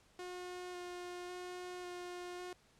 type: tone with vibrato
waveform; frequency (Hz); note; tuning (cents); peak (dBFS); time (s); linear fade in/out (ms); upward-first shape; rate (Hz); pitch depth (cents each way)
sawtooth; 358.2; F4; +44; -40; 0.19-2.53; 2; square; 0.91; 10
effects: pink hiss -68 dBFS RMS until 2.79 s + low-pass 9000 Hz 12 dB/octave